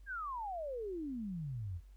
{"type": "exponential sweep", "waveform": "sine", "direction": "down", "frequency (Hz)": [1661.2, 79.1], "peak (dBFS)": -38, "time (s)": [0.06, 1.81], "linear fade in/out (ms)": 50, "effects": ["added 48 Hz sine -53 dBFS peak until 1.96 s", "pink hiss -75 dBFS RMS until 1.96 s"]}